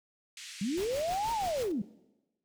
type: band-pass noise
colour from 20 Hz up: pink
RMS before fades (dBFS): -46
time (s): 0.37-1.63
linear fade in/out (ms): 2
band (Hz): 2100 to 8400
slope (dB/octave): 24
type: linear two-way sweep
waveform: sine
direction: up then down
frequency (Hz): 178.7 to 938 to 178.7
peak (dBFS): -29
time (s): 0.61-1.82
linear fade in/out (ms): 5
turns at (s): 1.32
type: noise with tremolo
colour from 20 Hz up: pink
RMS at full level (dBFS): -42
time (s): 0.77-1.72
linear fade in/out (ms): 5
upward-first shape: triangle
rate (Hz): 6.2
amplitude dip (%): 85
effects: noise-tail reverb RT60 1.0 s tail -20 dB re dry